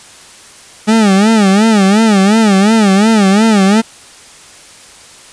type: tone with vibrato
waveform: 40% pulse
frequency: 207.7 Hz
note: G#3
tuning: in tune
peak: -5 dBFS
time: 0.87-3.82 s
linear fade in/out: 20 ms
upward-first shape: sine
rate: 2.8 Hz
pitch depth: 150 cents each way
effects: white hiss -37 dBFS RMS until 5.32 s + resampled to 22050 Hz